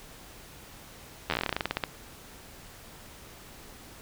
slowing click train, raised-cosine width 0.3 ms, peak -11 dBFS, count 18, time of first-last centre 1.3-1.838 s, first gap 11 ms, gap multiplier 1.12, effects pink hiss -49 dBFS RMS until 4.01 s

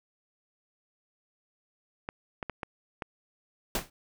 clicks, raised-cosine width 0.5 ms, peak -19 dBFS, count 6, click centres 2.089 / 2.428 / 2.497 / 2.632 / 3.022 / 3.79 s
pink noise with exponential decay, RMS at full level -25 dBFS, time 3.75-3.9 s, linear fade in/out 2 ms, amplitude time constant 32 ms
effects none

